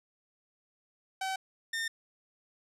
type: tone pair in turn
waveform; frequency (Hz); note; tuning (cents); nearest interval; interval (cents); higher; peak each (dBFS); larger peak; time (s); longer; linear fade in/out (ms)
sawtooth; 764 / 1817.1; G5 / A#6; -45 / -45; octave + minor third; 1500; second; -28; neither; 1.21-1.36 / 1.73-1.88; neither; 5
effects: low-pass 10000 Hz 12 dB/octave